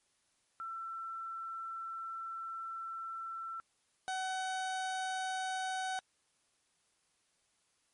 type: tone pair in turn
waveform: sine / 30% pulse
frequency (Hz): 1341 / 752.6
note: E6 / F#5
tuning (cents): +29 / +29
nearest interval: minor seventh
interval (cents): 1000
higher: first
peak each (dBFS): -39 / -32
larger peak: second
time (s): 0.6-3.6 / 4.08-5.99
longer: first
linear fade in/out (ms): 0
effects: white hiss -75 dBFS RMS until 7.93 s + MP3 48 kbps